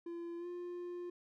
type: tone with pitch glide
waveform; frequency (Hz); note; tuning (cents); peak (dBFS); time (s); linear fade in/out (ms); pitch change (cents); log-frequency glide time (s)
triangle; 341.1 to 352.5; F4 to F4; -41 to +16; -39; 0.06-1.1; 5; +57; 0.38-0.47
effects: none